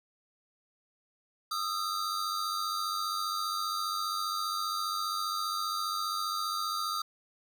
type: tone cluster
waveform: square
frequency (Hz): 1234 / 1329 / 4702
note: D#6 / E6 / D8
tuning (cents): -15 / +14 / +1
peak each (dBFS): -34 / -37 / -39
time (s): 1.51-7.02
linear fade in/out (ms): 5
effects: none